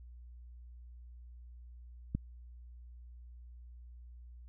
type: click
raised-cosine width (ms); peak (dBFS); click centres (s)
5; -20; 2.15
effects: added 60 Hz sine -49 dBFS peak until 4.48 s